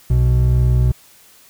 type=tone pair together; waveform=triangle; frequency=62.19 / 124.1 Hz; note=B1 / B2; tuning=+13 / +9 cents; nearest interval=octave; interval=1196 cents; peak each=-12 dBFS; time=0.1-0.92 s; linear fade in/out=5 ms; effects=white hiss -48 dBFS RMS until 1.49 s